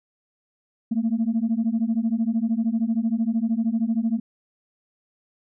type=beating tone pair; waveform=sine; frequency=220.3 / 233.3 Hz; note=A3 / A#3; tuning=+2 / +2 cents; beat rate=13 Hz; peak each=-22 dBFS; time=0.91-4.2 s; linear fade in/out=10 ms; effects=tanh soft clip ceiling -15 dBFS